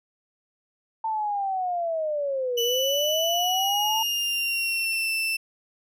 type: linear two-way sweep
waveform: sine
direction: down then up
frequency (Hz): 897 to 466.2 to 897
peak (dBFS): -24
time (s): 1.04-4.03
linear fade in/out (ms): 5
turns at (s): 2.62
type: tone with pitch glide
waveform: 35% pulse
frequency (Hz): 2973 to 2664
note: F#7 to E7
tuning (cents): +8 to +18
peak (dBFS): -22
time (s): 2.57-5.37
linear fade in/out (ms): 10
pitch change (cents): -190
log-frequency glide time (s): 3.28-5.11
effects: none